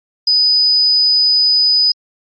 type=tone; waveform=sine; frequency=4985 Hz; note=D#8; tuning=2 cents sharp; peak=-9 dBFS; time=0.27-1.92 s; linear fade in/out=5 ms; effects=Opus 48 kbps